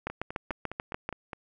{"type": "two click trains", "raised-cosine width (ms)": 0.5, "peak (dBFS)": [-22, -16], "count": [7, 8], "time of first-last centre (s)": [[0.1, 1.332], [0.07, 1.09]], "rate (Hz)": [4.87, 6.86], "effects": []}